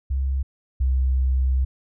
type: tone pair in turn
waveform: sine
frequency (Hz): 67 / 64.98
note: C2 / C2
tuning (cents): +42 / -11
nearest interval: minor second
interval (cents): 53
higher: first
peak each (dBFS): -20 / -17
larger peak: second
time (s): 0.1-0.43 / 0.8-1.65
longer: second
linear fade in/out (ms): 10
effects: none